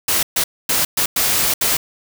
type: noise bursts at uneven times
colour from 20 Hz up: white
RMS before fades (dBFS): -17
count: 6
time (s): 0.08-0.23 / 0.36-0.44 / 0.69-0.85 / 0.97-1.06 / 1.16-1.54 / 1.61-1.77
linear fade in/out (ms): 5
effects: none